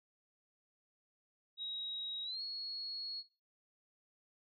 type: tone with pitch glide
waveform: sine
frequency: 3815 to 4332 Hz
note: A#7 to C#8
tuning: +39 to -41 cents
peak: -39 dBFS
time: 1.57-3.24 s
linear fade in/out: 50 ms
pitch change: +220 cents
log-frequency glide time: 2.24-2.41 s
effects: noise-tail reverb RT60 0.3 s tail -18 dB re dry